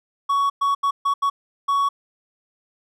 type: tone bursts at uneven times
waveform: triangle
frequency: 1119 Hz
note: C#6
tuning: 16 cents sharp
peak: -15 dBFS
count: 6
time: 0.29-0.5 / 0.61-0.75 / 0.83-0.91 / 1.05-1.14 / 1.22-1.3 / 1.68-1.89 s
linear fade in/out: 10 ms
effects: none